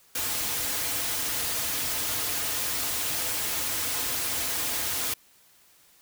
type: noise with comb filter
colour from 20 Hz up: white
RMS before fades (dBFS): -29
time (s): 0.15-5.14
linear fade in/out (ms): 5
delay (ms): 5.2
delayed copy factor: -0.6
effects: white hiss -59 dBFS RMS until 6.01 s